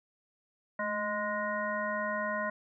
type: harmonic tone with a mistuned harmonic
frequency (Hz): 207.7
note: G#3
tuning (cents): 0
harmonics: 1 / 3 / 5 / 7 / 9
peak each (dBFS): -40 / -35 / -36 / -38 / -37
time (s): 0.79-2.5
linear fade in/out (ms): 5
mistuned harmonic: 1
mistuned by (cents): +52
effects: none